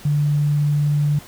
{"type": "tone", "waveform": "sine", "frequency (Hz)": 146.83, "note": "D3", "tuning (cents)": 0, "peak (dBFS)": -15, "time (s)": [0.05, 1.19], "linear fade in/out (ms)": 5, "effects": ["pink hiss -42 dBFS RMS until 1.27 s"]}